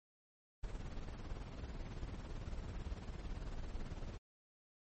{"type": "noise with tremolo", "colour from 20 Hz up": "brown", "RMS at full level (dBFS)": -42, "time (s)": [0.63, 4.18], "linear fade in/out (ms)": 10, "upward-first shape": "triangle", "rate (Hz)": 18, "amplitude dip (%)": 60, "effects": ["MP3 32 kbps"]}